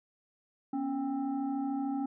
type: tone with frequency modulation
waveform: sine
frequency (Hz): 277.2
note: C#4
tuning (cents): 0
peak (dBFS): -30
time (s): 0.73-2.06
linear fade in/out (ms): 5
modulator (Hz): 521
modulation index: 0.76
effects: none